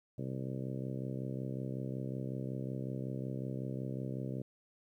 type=harmonic tone; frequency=65.41 Hz; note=C2; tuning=in tune; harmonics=2 / 3 / 4 / 5 / 6 / 7 / 8 / 9; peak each=-39 / -43 / -45 / -47 / -49 / -50 / -51 / -52 dBFS; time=0.18-4.42 s; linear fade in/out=5 ms; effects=12-bit

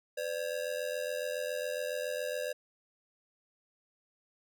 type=ring-modulated tone; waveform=square; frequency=549 Hz; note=C#5; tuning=17 cents flat; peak=-31 dBFS; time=0.17-2.53 s; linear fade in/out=10 ms; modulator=43.6 Hz; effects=none

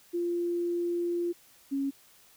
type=tone pair in turn; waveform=sine; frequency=346.4 / 275.5 Hz; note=F4 / C#4; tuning=-14 / -11 cents; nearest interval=major third; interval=397 cents; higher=first; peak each=-27 dBFS; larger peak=neither; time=0.13-1.33 / 1.71-1.91 s; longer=first; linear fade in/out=20 ms; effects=white hiss -59 dBFS RMS until 2.36 s

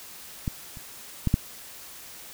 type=clicks; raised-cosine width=5 ms; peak=-14 / -29 / -10 / -7 dBFS; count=4; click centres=0.478 / 0.772 / 1.273 / 1.341 s; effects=white hiss -44 dBFS RMS until 2.33 s

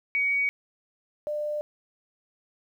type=tone pair in turn; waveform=sine; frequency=2252 / 597.2 Hz; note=C#7 / D5; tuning=+27 / +29 cents; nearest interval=octave + major seventh; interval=2298 cents; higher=first; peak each=-22 / -27 dBFS; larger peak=first; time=0.15-0.49 / 1.27-1.61 s; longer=neither; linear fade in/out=0 ms; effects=10-bit

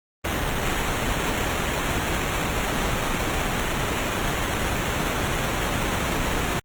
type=noise with sample-and-hold; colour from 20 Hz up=pink; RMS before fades=-25 dBFS; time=0.24-6.6 s; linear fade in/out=10 ms; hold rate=4900 Hz; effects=Opus 24 kbps

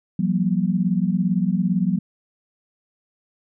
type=tone cluster; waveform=sine; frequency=172 / 189.7 / 236.7 Hz; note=F3 / F#3 / A#3; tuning=-26 / +43 / +27 cents; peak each=-22 / -20 / -26 dBFS; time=0.19-1.99 s; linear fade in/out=5 ms; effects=none

